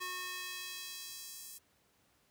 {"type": "tone with high-pass filter sweep", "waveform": "square", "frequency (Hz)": 364.7, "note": "F#4", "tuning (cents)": -25, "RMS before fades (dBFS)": -44, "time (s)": [0, 1.59], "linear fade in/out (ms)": 20, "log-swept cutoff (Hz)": [1200, 8400], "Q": 0.92, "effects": ["pink hiss -71 dBFS RMS until 2.3 s", "high-pass 80 Hz 12 dB/octave"]}